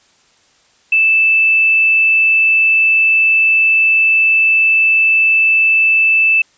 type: tone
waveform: sine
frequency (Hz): 2637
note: E7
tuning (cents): 0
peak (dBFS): -8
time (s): 0.92-6.42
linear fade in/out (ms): 5
effects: white hiss -53 dBFS RMS until 6.57 s + resampled to 16000 Hz